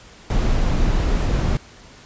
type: noise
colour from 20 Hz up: brown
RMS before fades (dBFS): -18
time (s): 0.3-1.57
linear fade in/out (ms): 2
effects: pink hiss -45 dBFS RMS until 2.05 s + resampled to 16000 Hz